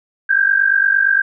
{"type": "tone pair together", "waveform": "sine", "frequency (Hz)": [1566, 1614.7], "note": ["G6", "G#6"], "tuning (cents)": [-2, -49], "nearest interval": "minor second", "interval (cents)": 53, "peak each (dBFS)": -14, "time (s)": [0.29, 1.22], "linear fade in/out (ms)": 10, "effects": []}